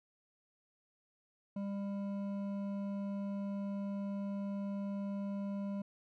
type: tone with hard clipping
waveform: sine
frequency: 199.5 Hz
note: G3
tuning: 31 cents sharp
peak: -38 dBFS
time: 1.56-5.82 s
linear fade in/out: 5 ms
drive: 9 dB
effects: none